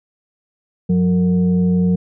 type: tone with frequency modulation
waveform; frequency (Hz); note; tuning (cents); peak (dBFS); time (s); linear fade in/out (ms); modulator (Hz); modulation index
sine; 180; F#3; -47; -12; 0.89-1.96; 10; 276; 0.45
effects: none